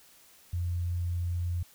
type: tone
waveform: sine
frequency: 87.31 Hz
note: F2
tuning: in tune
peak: -28 dBFS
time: 0.53-1.63 s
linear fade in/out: 5 ms
effects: white hiss -58 dBFS RMS until 1.74 s